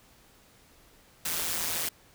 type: noise with amplitude modulation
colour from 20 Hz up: white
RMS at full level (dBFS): -28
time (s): 1.25-1.89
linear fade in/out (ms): 5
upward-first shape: sine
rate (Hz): 165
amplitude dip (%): 70
effects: pink hiss -59 dBFS RMS until 2.14 s